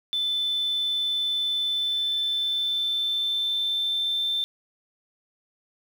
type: tone with pitch glide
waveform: sine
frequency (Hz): 3520 to 3561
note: A7 to A7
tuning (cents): 0 to +20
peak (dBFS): -22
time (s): 0.13-4.44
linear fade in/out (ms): 0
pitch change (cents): +20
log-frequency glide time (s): 1.67-4.32
effects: tanh soft clip ceiling -19 dBFS + 8-bit